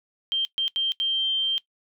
sine tone bursts at uneven times, 3149 Hz, G7, 7 cents sharp, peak -21 dBFS, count 4, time 0.32-0.45 / 0.58-0.68 / 0.76-0.92 / 1-1.58 s, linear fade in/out 0 ms, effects noise-tail reverb RT60 0.1 s tail -19 dB re dry

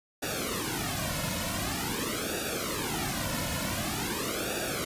pink noise with flanger, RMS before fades -32 dBFS, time 0.22-4.85 s, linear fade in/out 10 ms, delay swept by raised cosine 0.95 to 2.55 ms, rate 0.46 Hz, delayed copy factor -0.95, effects resampled to 32000 Hz

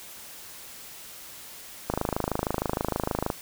click train, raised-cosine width 1 ms, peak -11 dBFS, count 38, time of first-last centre 1.9-3.302 s, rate 26.4 Hz, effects white hiss -44 dBFS RMS until 3.41 s

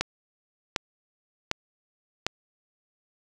click train, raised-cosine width 0.2 ms, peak -7 dBFS, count 4, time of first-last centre 0.01-2.266 s, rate 1.33 Hz, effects none

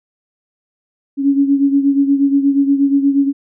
sine beating tone pair, 277.2 / 285.6 Hz, C#4 / D4, 0 / -48 cents, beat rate 8.4 Hz, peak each -11 / -17 dBFS, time 1.17-3.33 s, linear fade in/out 50 ms, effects none

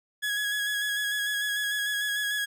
30% pulse tone with vibrato, 1672 Hz, G#6, 11 cents sharp, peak -24 dBFS, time 0.22-2.46 s, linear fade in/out 20 ms, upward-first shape square, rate 6.7 Hz, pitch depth 20 cents each way, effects none

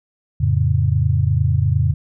sine chord, F augmented, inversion none, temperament equal, 87.31 / 110 / 138.59 Hz, F2 / A2 / C#3, 0 / 0 / 0 cents, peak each -18 dBFS, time 0.4-1.94 s, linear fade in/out 10 ms, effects none

